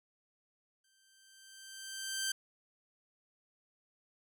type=tone with exponential growth; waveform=10% pulse; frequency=1563 Hz; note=G6; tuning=6 cents flat; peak=-23 dBFS; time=0.84-2.32 s; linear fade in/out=5 ms; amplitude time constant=320 ms; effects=none